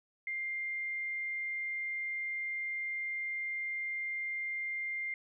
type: tone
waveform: sine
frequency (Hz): 2100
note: C7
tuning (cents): +6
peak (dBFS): -34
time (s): 0.27-5.14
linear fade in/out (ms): 2
effects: none